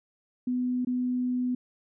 sine tone with dropouts, 249.6 Hz, B3, 19 cents sharp, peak -25 dBFS, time 0.47-1.55 s, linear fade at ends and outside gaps 5 ms, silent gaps 0.849-0.87 s, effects none

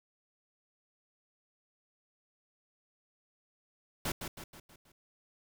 pink noise with echo, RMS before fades -34 dBFS, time 4.05-4.12 s, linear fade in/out 5 ms, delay 160 ms, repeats 5, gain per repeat -6 dB, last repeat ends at 4.92 s, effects none

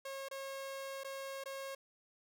sawtooth tone with dropouts, 543 Hz, C#5, 36 cents flat, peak -38 dBFS, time 0.05-1.75 s, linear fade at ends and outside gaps 5 ms, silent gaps 0.286-0.311 / 1.036-1.045 / 1.439-1.457 s, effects none

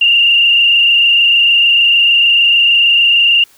sine tone with frequency modulation, 2802 Hz, F7, 5 cents sharp, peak -6 dBFS, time 0.01-3.44 s, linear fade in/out 5 ms, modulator 26.6 Hz, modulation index 2.2, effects white hiss -47 dBFS RMS until 3.57 s

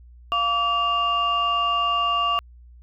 sine tone cluster, 696 / 1152 / 2801 Hz, F5 / D6 / F7, -6 / -34 / +4 cents, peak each -28 / -20 / -25 dBFS, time 0.32-2.39 s, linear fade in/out 0 ms, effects tanh soft clip ceiling -11 dBFS + added 60 Hz sine -44 dBFS peak until 2.82 s

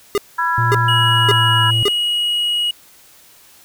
square tone bursts, 406.7 Hz, G#4, 36 cents flat, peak -14 dBFS, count 4, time 0.15-1.882 s, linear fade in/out 0 ms, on 28 ms, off 540 ms
sine chord, E major, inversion second, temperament equal with one note detuned, 987.8 / 1349.3 / 1661.2 Hz, B5 / E6 / G#6, 0 / +40 / 0 cents, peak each -18 / -21 / -20 dBFS, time 0.38-1.71 s, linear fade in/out 10 ms
triangle tone with pitch glide, 117.4 to 112.88 Hz, A#2 to A2, +13 to +45 cents, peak -14 dBFS, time 0.58-1.83 s, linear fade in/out 0 ms, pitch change -68 cents, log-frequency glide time 0.82-1.67 s
triangle tone, 2900 Hz, F#7, 35 cents flat, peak -14 dBFS, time 0.88-2.71 s, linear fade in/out 5 ms
effects white hiss -47 dBFS RMS until 3.64 s

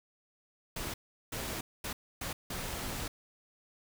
pink noise bursts at uneven times, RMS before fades -38 dBFS, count 5, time 0.76-0.94 / 1.32-1.61 / 1.84-1.93 / 2.21-2.33 / 2.5-3.08 s, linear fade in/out 5 ms, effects none

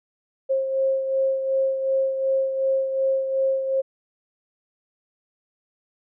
sine beating tone pair, 534 / 536.7 Hz, C5 / C5, +35 / +44 cents, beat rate 2.7 Hz, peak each -20 / -29 dBFS, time 0.49-3.82 s, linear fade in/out 20 ms, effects none

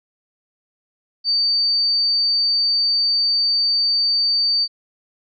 sine tone, 4600 Hz, D8, 37 cents flat, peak -15 dBFS, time 1.24-4.68 s, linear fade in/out 50 ms, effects none

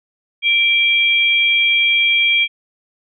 sine tone pair together, 2349 / 3259 Hz, D7 / G#7, 0 / -33 cents, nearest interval tritone, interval 567 cents, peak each -13 / -16 dBFS, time 0.42-2.48 s, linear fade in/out 50 ms, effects none

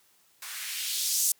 violet noise with band-pass filter sweep, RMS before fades -30 dBFS, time 0.42-1.32 s, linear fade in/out 2 ms, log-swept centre 1200 to 7600 Hz, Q 1.5, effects white hiss -64 dBFS RMS until 1.39 s + high-pass 100 Hz 12 dB/octave

